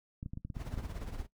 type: clicks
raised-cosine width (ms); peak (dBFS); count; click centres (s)
5; -28; 9; 0.229 / 0.261 / 0.335 / 0.374 / 0.45 / 0.502 / 0.568 / 0.74 / 0.777
type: noise with tremolo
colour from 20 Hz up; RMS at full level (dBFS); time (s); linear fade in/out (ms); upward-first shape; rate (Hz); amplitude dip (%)
brown; -38; 0.54-1.27; 50; sine; 17; 65
effects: noise-tail reverb RT60 0.1 s tail -17 dB re dry